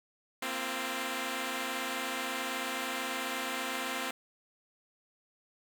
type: chord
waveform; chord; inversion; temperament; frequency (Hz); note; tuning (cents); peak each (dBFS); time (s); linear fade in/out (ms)
5% pulse; Bb suspended second; none; equal with one note detuned; 233.1 / 261.6 / 342.6; Bb3 / C4 / F4; 0 / 0 / -33; -29 / -24 / -28; 0.42-4.11; 5
effects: none